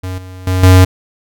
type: tone with level steps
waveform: square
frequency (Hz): 92.5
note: F#2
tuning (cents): 0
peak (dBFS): -20 / -29 / -12 / -3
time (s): 0.03-0.85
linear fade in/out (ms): 10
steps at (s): 0.18 / 0.47 / 0.63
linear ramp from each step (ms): 2
effects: none